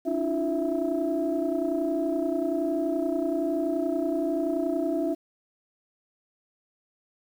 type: tone cluster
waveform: sine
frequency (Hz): 285.7 / 315.6 / 346.8 / 662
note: D4 / D#4 / F4 / E5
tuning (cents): -48 / +25 / -12 / +7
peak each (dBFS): -29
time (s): 0.05-5.15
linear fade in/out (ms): 20
effects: tanh soft clip ceiling -16 dBFS + 9-bit